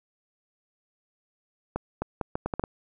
accelerating click train, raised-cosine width 1 ms, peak -14 dBFS, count 8, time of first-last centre 1.76-2.638 s, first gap 260 ms, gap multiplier 0.74, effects none

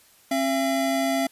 square tone pair together, 268.7 / 676.7 Hz, C4 / E5, +46 / +45 cents, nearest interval octave + major third, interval 1599 cents, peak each -25 dBFS, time 0.31-1.27 s, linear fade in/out 5 ms, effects white hiss -56 dBFS RMS until 1.31 s + resampled to 32000 Hz

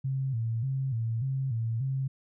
sine tone with vibrato, 123.47 Hz, B2, in tune, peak -27 dBFS, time 0.04-2.08 s, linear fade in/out 10 ms, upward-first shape square, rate 1.7 Hz, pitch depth 140 cents each way, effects none

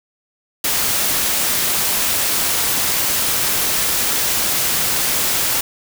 white noise, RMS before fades -18 dBFS, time 0.64-5.61 s, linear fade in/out 5 ms, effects none

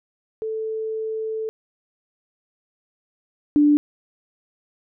sine tone pair in turn, 440 / 294.3 Hz, A4 / D4, 0 / +4 cents, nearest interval perfect fifth, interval 696 cents, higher first, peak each -24 / -12 dBFS, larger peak second, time 0.42-1.49 / 3.56-3.77 s, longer first, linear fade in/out 0 ms, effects none

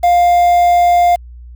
triangle tone with quantisation, 702 Hz, F5, 9 cents sharp, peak -5 dBFS, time 0.03-1.16 s, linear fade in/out 10 ms, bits 5, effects added 60 Hz sine -31 dBFS peak until 1.55 s

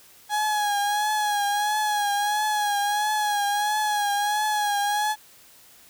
35% pulse tone with vibrato, 832 Hz, G#5, 3 cents sharp, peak -20 dBFS, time 0.29-5.16 s, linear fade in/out 50 ms, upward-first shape triangle, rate 1.5 Hz, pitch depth 52 cents each way, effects white hiss -52 dBFS RMS until 5.89 s

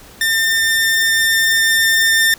sawtooth tone with level ramp, 1802 Hz, A6, 41 cents sharp, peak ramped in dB -10 to -7 dBFS, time 0.21-2.34 s, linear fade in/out 2 ms, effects pink hiss -41 dBFS RMS until 2.38 s

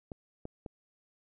clicks, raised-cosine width 2 ms, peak -27 dBFS, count 3, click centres 0.118 / 0.454 / 0.662 s, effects none

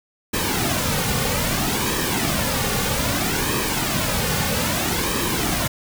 pink noise with flanger, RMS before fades -22 dBFS, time 0.33-5.68 s, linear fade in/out 10 ms, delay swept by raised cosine 1.4 to 3.1 ms, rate 0.62 Hz, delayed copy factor -0.6, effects none

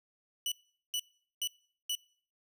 sawtooth tone bursts, 2960 Hz, F#7, in tune, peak -28 dBFS, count 4, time 0.46-1.952 s, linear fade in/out 2 ms, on 58 ms, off 420 ms, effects noise-tail reverb RT60 0.5 s tail -23 dB re dry

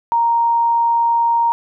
sine tone, 932.3 Hz, A#5, in tune, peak -12 dBFS, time 0.12-1.52 s, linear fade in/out 0 ms, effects none

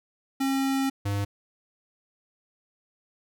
square tone pair in turn, 269.9 / 100.83 Hz, C#4 / G2, -46 / +49 cents, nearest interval octave + perfect fourth, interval 1705 cents, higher first, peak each -24 / -26 dBFS, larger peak first, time 0.4-0.9 / 1.05-1.25 s, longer first, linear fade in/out 10 ms, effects none

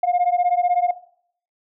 sine beating tone pair, 704 / 720 Hz, F5 / F#5, +14 / -47 cents, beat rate 16 Hz, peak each -18 dBFS, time 0.03-0.91 s, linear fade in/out 5 ms, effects noise-tail reverb RT60 0.6 s tail -17 dB re dry + tanh soft clip ceiling -12 dBFS

